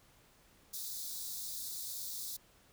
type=high-pass noise; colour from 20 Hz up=white; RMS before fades=-42 dBFS; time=0.73-2.37 s; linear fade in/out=10 ms; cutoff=3600 Hz; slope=96 dB/octave; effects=pink hiss -65 dBFS RMS until 2.72 s